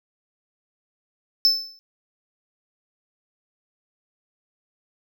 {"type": "tone with exponential decay", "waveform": "triangle", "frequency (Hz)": 5270, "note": "E8", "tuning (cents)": -1, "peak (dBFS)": -10, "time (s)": [1.45, 1.79], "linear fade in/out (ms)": 0, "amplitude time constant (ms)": 73, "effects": []}